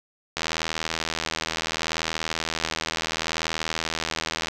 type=click train; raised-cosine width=0.2 ms; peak=-8 dBFS; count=333; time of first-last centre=0.37-4.484 s; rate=80.7 Hz; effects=none